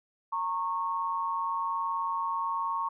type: tone pair together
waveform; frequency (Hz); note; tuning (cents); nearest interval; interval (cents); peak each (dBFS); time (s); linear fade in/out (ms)
sine; 919 / 1097.9; A#5 / C#6; -25 / -17; minor third; 308; -32 / -30; 0.32-2.89; 10
effects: none